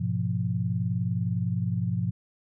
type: chord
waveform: sine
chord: F diminished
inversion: first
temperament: equal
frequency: 103.83 / 123.47 / 174.61 Hz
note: Ab2 / Cb3 / F3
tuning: 0 / 0 / 0 cents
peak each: -29 dBFS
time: 0-2.11 s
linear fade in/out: 10 ms
effects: none